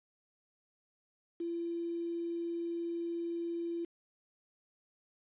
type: tone with quantisation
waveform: sine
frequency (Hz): 339.1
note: E4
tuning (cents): +49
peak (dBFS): -34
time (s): 1.4-3.85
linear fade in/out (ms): 5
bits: 9
effects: resampled to 8000 Hz